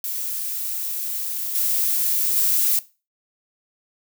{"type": "noise with level steps", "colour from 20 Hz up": "violet", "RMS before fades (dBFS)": [-27, -21, -19], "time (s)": [0.04, 2.79], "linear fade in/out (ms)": 2, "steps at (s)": [1.55, 2.36], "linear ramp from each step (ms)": 2, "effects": ["noise-tail reverb RT60 0.3 s tail -18 dB re dry"]}